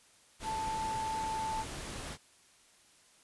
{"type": "tone in noise", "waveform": "sine", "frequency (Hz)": 880, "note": "A5", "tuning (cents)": 0, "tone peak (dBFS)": -33, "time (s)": [0.43, 1.65], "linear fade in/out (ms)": 50, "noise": "pink", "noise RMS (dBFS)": -42, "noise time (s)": [0.39, 2.18], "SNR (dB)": 6, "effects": ["white hiss -63 dBFS RMS until 3.23 s", "resampled to 24000 Hz"]}